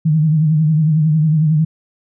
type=tone with vibrato; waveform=sine; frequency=155.56 Hz; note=D#3; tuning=in tune; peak=-10 dBFS; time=0.05-1.65 s; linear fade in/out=10 ms; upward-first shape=triangle; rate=11 Hz; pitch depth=86 cents each way; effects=none